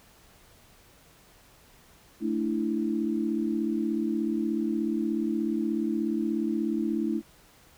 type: chord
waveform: sine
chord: A suspended fourth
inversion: none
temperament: just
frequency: 220 / 293.3 / 330 Hz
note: A3 / D4 / E4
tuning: 0 / -2 / +2 cents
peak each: -29 / -31 / -29 dBFS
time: 2.2-7.22 s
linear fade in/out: 50 ms
effects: pink hiss -57 dBFS RMS until 7.77 s